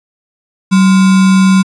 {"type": "tone with sample-and-hold", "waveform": "sine", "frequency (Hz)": 189.6, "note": "F#3", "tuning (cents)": 43, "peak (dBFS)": -4, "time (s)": [0.71, 1.63], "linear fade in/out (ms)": 20, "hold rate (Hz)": 1225, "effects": ["resampled to 22050 Hz"]}